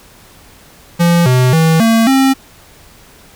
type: tone with pitch steps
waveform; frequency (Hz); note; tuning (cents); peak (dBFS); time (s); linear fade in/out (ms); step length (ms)
square; 171.4 / 126.9 / 161.7 / 226.4 / 267.5; F3 / B2 / E3 / A3 / C4; -32 / +47 / -33 / +50 / +38; -8; 0.99-2.34; 20; 270
effects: pink hiss -42 dBFS RMS until 3.35 s

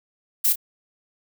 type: noise with echo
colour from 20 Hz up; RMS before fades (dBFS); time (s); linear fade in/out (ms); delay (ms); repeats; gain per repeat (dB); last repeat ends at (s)
violet; -19; 0.44-0.53; 10; 28; 1; -9; 0.558
effects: none

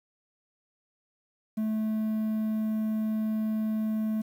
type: tone with quantisation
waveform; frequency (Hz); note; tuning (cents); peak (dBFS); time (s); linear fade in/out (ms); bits
triangle; 217.6; A3; -19; -24; 1.57-4.22; 10; 9
effects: none

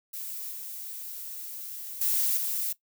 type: noise with level steps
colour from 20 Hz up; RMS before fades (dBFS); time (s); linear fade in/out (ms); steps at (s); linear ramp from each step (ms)
violet; -37 / -39 / -26 / -30; 0.13-2.73; 10; 0.51 / 2.01 / 2.37; 5
effects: noise-tail reverb RT60 0.1 s tail -17 dB re dry

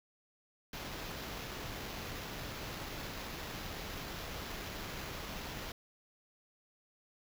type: noise with sample-and-hold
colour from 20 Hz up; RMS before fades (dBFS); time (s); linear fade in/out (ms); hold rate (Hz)
pink; -43; 0.73-5.72; 2; 8820
effects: none

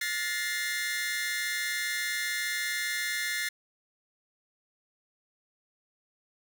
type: tone cluster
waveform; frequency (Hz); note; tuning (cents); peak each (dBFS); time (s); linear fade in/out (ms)
sawtooth; 1427 / 1740 / 1880 / 2093; F6 / A6 / A#6 / C7; +37 / -20 / +14 / 0; -38 / -30 / -33 / -30; 0.01-3.49; 5
effects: none

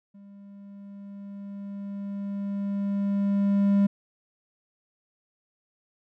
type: tone with level ramp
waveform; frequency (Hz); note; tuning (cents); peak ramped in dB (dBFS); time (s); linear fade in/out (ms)
triangle; 200; G3; +35; -44 to -15; 0.14-3.87; 10
effects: none

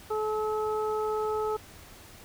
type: harmonic tone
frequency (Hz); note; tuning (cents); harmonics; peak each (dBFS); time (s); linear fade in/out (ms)
430; A4; -40; 1 / 2 / 3; -28 / -34 / -35; 0.1-1.57; 10
effects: added 90 Hz sine -57 dBFS peak until 2.24 s + pink hiss -50 dBFS RMS until 2.24 s

